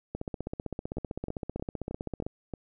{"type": "two click trains", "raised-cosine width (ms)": 2, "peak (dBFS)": [-20, -22], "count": [34, 6], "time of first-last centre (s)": [[0.15, 2.265], [0.97, 2.537]], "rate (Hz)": [15.6, 3.19], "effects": []}